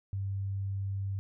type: tone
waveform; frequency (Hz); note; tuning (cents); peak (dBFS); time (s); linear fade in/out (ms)
sine; 98; G2; 0; -31; 0.13-1.19; 0
effects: none